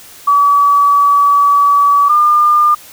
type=tone pair in turn; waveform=sine; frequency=1143 / 1203.4 Hz; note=D6 / D6; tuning=-47 / +42 cents; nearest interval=minor second; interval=89 cents; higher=second; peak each=-6 dBFS; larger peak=neither; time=0.27-2.09 / 2.09-2.75 s; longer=first; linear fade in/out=10 ms; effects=white hiss -37 dBFS RMS until 2.92 s